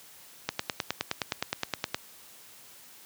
click train, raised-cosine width 0.2 ms, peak -10 dBFS, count 15, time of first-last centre 0.49-1.945 s, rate 9.62 Hz, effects white hiss -52 dBFS RMS until 3.05 s + high-pass 80 Hz 12 dB/octave

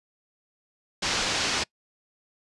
white low-pass noise, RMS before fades -27 dBFS, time 1.02-1.64 s, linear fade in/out 10 ms, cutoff 5900 Hz, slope 24 dB/octave, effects noise-tail reverb RT60 0.1 s tail -25 dB re dry + resampled to 24000 Hz

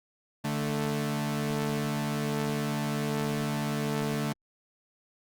sawtooth tone pair together, 147.09 / 220 Hz, D3 / A3, +3 / 0 cents, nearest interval perfect fifth, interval 697 cents, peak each -27 dBFS, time 0.44-4.33 s, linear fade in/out 10 ms, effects Opus 48 kbps

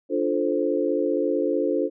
sine chord, D minor seventh, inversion none, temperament equal, 293.7 / 349.2 / 440 / 523.3 Hz, D4 / F4 / A4 / C5, 0 / 0 / 0 / 0 cents, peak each -26 dBFS, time 0.09-1.9 s, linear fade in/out 50 ms, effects none

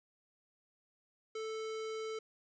square tone, 440 Hz, A4, in tune, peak -39 dBFS, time 1.35-2.19 s, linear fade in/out 5 ms, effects resampled to 16000 Hz + 11-bit

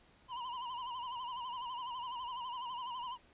square tone with vibrato, 987.8 Hz, B5, in tune, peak -40 dBFS, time 0.28-3.18 s, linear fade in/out 50 ms, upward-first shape sine, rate 12 Hz, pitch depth 90 cents each way, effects pink hiss -65 dBFS RMS until 3.33 s + resampled to 8000 Hz

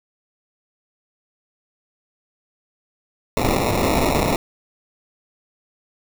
white noise with sample-and-hold, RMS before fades -19 dBFS, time 3.37-4.36 s, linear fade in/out 0 ms, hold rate 1575 Hz, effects none

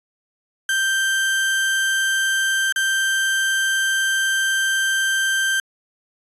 35% pulse tone with dropouts, 1568 Hz, G6, in tune, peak -16 dBFS, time 0.69-5.6 s, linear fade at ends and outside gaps 2 ms, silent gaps 2.724-2.76 s, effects resampled to 32000 Hz

